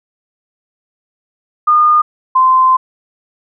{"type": "tone pair in turn", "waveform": "sine", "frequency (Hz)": [1219, 1036.1], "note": ["D#6", "C6"], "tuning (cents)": [-36, -17], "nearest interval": "minor third", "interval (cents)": 281, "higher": "first", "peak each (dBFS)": -6, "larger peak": "neither", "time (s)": [[1.67, 2.02], [2.35, 2.77]], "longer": "second", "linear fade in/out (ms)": 10, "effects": []}